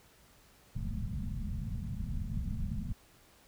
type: low-pass noise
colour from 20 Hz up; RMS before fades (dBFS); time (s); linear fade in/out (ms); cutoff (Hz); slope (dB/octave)
pink; -36; 0.75-2.93; 10; 230; 96
effects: pink hiss -62 dBFS RMS until 3.47 s